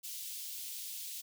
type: high-pass noise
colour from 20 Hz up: white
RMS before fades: -43 dBFS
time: 0.03-1.22 s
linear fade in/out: 20 ms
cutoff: 2900 Hz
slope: 24 dB/octave
effects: none